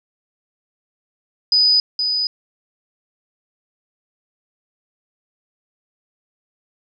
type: tone with echo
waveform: sine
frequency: 4978 Hz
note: D#8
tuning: in tune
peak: -11 dBFS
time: 1.52-1.8 s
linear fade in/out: 2 ms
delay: 470 ms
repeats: 1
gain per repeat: -6 dB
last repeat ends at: 2.27 s
effects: none